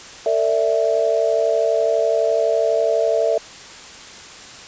sine chord, A suspended fourth, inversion none, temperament equal with one note detuned, 451.1 / 587.3 / 659.3 Hz, A4 / D5 / E5, +43 / 0 / 0 cents, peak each -20 / -21 / -18 dBFS, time 0.26-3.38 s, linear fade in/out 2 ms, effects white hiss -38 dBFS RMS until 4.67 s + resampled to 16000 Hz

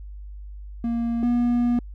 triangle tone pair in turn, 233.7 / 240.7 Hz, A#3 / B3, +5 / -44 cents, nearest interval minor second, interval 51 cents, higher second, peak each -20 / -16 dBFS, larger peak second, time 0.84-1.23 / 1.23-1.79 s, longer second, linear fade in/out 2 ms, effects added 50 Hz sine -35 dBFS peak until 1.94 s

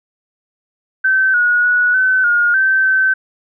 sine tone with pitch steps, 1541 / 1452 / 1466 / 1520 / 1427 / 1549 / 1539 Hz, G6 / F#6 / F#6 / F#6 / F6 / G6 / G6, -30 / -33 / -16 / +46 / +37 / -21 / -32 cents, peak -10 dBFS, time 1.04-3.14 s, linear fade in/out 10 ms, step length 300 ms, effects none

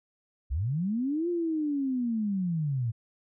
sine linear two-way sweep, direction up then down, 55.6 to 353.4 to 109.2 Hz, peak -26 dBFS, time 0.5-2.92 s, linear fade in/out 20 ms, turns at 1.29 s, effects none

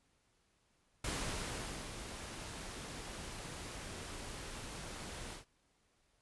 pink noise with ADSR envelope, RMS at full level -38 dBFS, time 1.04-5.45 s, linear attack 5 ms, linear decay 840 ms, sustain -8 dB, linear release 120 ms, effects pink hiss -75 dBFS RMS until 6.21 s + resampled to 24000 Hz

